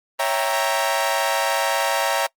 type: chord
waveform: sawtooth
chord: C# diminished seventh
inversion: none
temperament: equal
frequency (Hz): 554.4 / 659.3 / 784 / 932.3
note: C#5 / E5 / G5 / Bb5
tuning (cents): 0 / 0 / 0 / 0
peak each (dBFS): -21 / -21 / -22 / -20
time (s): 0.19-2.27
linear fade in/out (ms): 10
effects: noise-tail reverb RT60 0.1 s tail -23 dB re dry + Opus 32 kbps